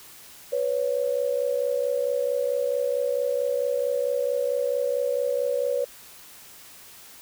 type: tone pair together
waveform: sine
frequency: 493.9 / 558.4 Hz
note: B4 / C#5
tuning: 0 / +13 cents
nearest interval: major second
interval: 213 cents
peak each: -25 dBFS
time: 0.52-5.85 s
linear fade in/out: 10 ms
effects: white hiss -47 dBFS RMS until 7.21 s